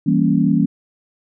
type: chord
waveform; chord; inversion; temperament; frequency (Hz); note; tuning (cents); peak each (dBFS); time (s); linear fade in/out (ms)
sine; E diminished seventh; none; equal; 164.81 / 196 / 233.1 / 277.2; E3 / G3 / Bb3 / Db4; 0 / 0 / 0 / 0; -18; 0.06-0.66; 10
effects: none